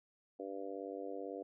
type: harmonic tone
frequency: 98 Hz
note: G2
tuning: in tune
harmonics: 3 / 4 / 5 / 6 / 7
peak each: -47 / -47 / -45 / -50 / -50 dBFS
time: 0.39-1.43 s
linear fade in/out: 10 ms
effects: none